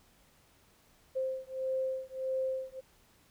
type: beating tone pair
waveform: sine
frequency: 523.3 / 524.9 Hz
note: C5 / C5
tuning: 0 / +5 cents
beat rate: 1.6 Hz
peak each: -35 / -35 dBFS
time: 1.15-2.81 s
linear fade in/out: 20 ms
effects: pink hiss -65 dBFS RMS until 3.3 s